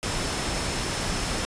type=tone in noise; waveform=sine; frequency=5274 Hz; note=E8; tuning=in tune; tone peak=-39 dBFS; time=0.03-1.45 s; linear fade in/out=0 ms; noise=pink; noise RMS=-28 dBFS; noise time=0.03-1.45 s; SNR=-14 dB; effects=resampled to 22050 Hz